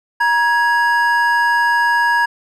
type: tone pair together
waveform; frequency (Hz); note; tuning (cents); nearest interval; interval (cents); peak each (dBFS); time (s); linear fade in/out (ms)
triangle; 946.4 / 1661.2; A#5 / G#6; +26 / 0; minor seventh; 974; -13; 0.2-2.26; 10
effects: none